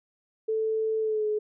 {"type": "tone with pitch glide", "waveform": "sine", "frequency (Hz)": [440, 424.8], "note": ["A4", "G#4"], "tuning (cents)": [0, 39], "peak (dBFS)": -24, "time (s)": [0.48, 1.39], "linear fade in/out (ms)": 10, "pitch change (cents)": -61, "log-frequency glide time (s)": [1, 1.27], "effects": []}